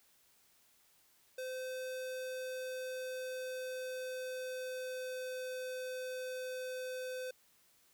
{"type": "tone with pitch glide", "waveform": "square", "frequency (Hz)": [514, 510.4], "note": ["C5", "C5"], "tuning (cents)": [-31, -43], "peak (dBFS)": -40, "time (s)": [1.38, 7.31], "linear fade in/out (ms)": 5, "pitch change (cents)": -12, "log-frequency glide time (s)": [1.78, 5.52], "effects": ["white hiss -69 dBFS RMS until 7.93 s"]}